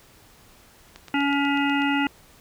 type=click train; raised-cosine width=0.2 ms; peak=-23 dBFS; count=8; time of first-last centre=0.96-1.82 s; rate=8.14 Hz
type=harmonic tone; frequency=282.2 Hz; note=C#4; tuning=31 cents sharp; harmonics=1 / 3 / 5 / 7 / 9 / 10; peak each=-22 / -27 / -29 / -30 / -32 / -32 dBFS; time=1.14-2.07 s; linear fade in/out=2 ms
effects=pink hiss -53 dBFS RMS until 2.4 s